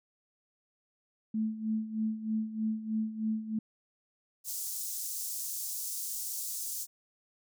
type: tone with tremolo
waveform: sine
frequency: 218.8 Hz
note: A3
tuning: 9 cents flat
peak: -27 dBFS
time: 1.34-3.59 s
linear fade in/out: 5 ms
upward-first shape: sine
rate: 3.2 Hz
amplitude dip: 75%
type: high-pass noise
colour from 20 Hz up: pink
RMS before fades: -37 dBFS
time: 4.44-6.87 s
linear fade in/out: 50 ms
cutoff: 6100 Hz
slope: 24 dB/octave
effects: none